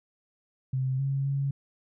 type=tone with pitch steps; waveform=sine; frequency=131 / 137 / 138.6 Hz; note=C3 / C#3 / C#3; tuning=+2 / -20 / 0 cents; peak=-25 dBFS; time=0.73-1.51 s; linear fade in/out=5 ms; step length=260 ms; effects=none